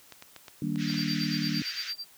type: clicks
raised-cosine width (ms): 0.2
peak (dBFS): -26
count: 8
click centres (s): 0.123 / 0.224 / 0.363 / 0.482 / 0.759 / 0.901 / 0.943 / 0.992
type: chord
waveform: sine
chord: Eb major seventh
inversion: none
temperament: just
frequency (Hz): 155.56 / 194.45 / 233.3 / 291.7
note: Eb3 / G3 / Bb3 / D4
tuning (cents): 0 / -14 / +2 / -12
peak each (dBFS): -33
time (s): 0.62-1.62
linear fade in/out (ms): 2
type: band-pass noise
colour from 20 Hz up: pink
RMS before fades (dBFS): -39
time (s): 0.77-1.94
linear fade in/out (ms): 50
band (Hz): 1500 to 6000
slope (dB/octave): 48
type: tone with tremolo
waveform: triangle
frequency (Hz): 4699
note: D8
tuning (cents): 0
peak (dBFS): -29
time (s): 0.86-2.05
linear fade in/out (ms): 50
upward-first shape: sine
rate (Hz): 8.8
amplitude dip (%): 100
effects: white hiss -56 dBFS RMS until 2.17 s + high-pass 60 Hz 12 dB/octave